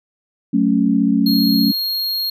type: chord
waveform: sine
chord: F# minor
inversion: none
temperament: equal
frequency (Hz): 185 / 220 / 277.2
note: F#3 / A3 / C#4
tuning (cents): 0 / 0 / 0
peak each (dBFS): -19 / -16 / -16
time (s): 0.53-1.72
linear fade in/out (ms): 10
type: tone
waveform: square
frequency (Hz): 4264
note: C8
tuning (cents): +32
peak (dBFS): -19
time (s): 1.26-2.3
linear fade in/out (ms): 5
effects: none